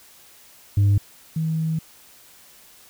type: tone pair in turn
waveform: sine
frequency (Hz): 100.7 / 159.85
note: G2 / D#3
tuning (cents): +47 / +47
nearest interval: minor sixth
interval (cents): 800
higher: second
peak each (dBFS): -11 / -20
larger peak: first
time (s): 0.77-0.98 / 1.36-1.79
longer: second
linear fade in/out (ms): 5
effects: tanh soft clip ceiling -13 dBFS + white hiss -50 dBFS RMS until 2.89 s